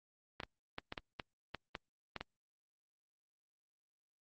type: clicks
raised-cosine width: 0.3 ms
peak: -24 dBFS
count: 10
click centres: 0.402 / 0.434 / 0.784 / 0.924 / 0.978 / 1.198 / 1.547 / 1.752 / 2.163 / 2.21 s
effects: Opus 32 kbps